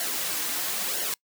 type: noise with flanger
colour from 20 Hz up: white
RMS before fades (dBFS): -29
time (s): 0-1.14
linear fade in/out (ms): 2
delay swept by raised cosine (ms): 0.81 to 5.41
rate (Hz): 1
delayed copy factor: -0.6
effects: noise-tail reverb RT60 0.1 s tail -25 dB re dry + high-pass 200 Hz 12 dB/octave